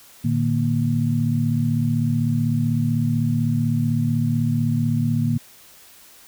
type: tone cluster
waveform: sine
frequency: 113.7 / 149.6 / 233.9 Hz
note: A#2 / D3 / A#3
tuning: -43 / +32 / +6 cents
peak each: -22 dBFS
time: 0.24-5.38 s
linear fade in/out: 10 ms
effects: white hiss -48 dBFS RMS until 6.27 s